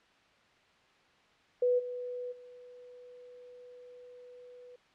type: tone with level steps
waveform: sine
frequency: 493.9 Hz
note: B4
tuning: in tune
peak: -24 / -36 / -49 dBFS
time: 1.62-4.76 s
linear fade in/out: 5 ms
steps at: 1.78 / 2.31 s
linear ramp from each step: 20 ms
effects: white hiss -64 dBFS RMS until 4.94 s + low-pass 3000 Hz 12 dB/octave